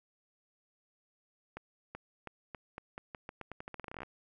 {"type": "accelerating click train", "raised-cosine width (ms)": 0.5, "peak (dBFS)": -27, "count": 23, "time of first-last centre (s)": [1.57, 4.032], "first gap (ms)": 380, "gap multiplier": 0.85, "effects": []}